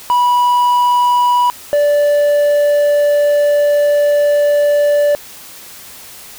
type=tone pair in turn; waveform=triangle; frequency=978 / 583.3 Hz; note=B5 / D5; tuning=-17 / -12 cents; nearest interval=major sixth; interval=895 cents; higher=first; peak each=-7 dBFS; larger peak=neither; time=0.1-1.5 / 1.73-5.15 s; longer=second; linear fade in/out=0 ms; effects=white hiss -35 dBFS RMS until 6.38 s